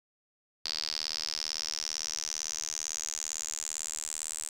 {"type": "tone with band-pass filter sweep", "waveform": "sawtooth", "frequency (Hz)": 77.78, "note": "D#2", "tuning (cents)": 0, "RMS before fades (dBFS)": -36, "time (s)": [0.65, 4.49], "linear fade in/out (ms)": 5, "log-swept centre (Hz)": [4700, 8000], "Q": 7, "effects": []}